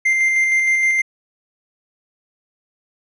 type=tone with tremolo; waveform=triangle; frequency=2093 Hz; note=C7; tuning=in tune; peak=-11 dBFS; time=0.05-1.02 s; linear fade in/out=10 ms; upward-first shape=square; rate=6.4 Hz; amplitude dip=25%; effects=resampled to 24000 Hz